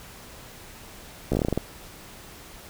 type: slowing click train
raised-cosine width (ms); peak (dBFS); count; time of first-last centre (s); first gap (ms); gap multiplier
2; -10; 10; 1.32-1.576; 14; 1.17
effects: pink hiss -45 dBFS RMS until 2.69 s